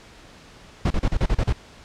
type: noise bursts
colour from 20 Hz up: brown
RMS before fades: -19 dBFS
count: 8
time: 0.85-1.527 s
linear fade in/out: 5 ms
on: 54 ms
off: 35 ms
effects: pink hiss -47 dBFS RMS until 1.84 s + low-pass 6000 Hz 12 dB/octave